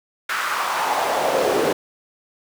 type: noise with high-pass filter sweep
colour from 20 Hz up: brown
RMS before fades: -21 dBFS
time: 0.29-1.73 s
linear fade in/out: 5 ms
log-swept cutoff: 1500 to 400 Hz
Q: 2.8
effects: none